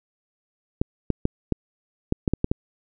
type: clicks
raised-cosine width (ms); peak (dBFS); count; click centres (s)
3; -7; 9; 0.815 / 1.103 / 1.254 / 1.523 / 2.124 / 2.278 / 2.336 / 2.444 / 2.515
effects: none